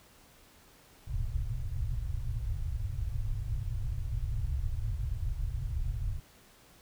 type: low-pass noise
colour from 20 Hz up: pink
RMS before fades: -33 dBFS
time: 1.07-6.2 s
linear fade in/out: 10 ms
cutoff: 130 Hz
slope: 96 dB/octave
effects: pink hiss -59 dBFS RMS until 6.81 s